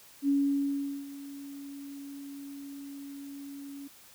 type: tone with ADSR envelope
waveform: sine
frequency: 280.3 Hz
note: C#4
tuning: 19 cents sharp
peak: -22 dBFS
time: 0.22-3.88 s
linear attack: 64 ms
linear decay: 770 ms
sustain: -18 dB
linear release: 11 ms
effects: white hiss -55 dBFS RMS until 4.14 s